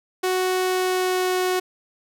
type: tone with pitch glide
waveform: sawtooth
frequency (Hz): 370 to 367.7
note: F#4 to F#4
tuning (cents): 0 to -11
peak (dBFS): -16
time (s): 0.23-1.6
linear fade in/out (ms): 10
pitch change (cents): -11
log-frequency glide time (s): 0.64-1.38
effects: none